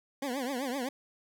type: tone with vibrato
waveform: 20% pulse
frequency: 261.6 Hz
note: C4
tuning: in tune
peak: -27 dBFS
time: 0.22-0.89 s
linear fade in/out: 5 ms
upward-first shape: triangle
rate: 7.8 Hz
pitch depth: 190 cents each way
effects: none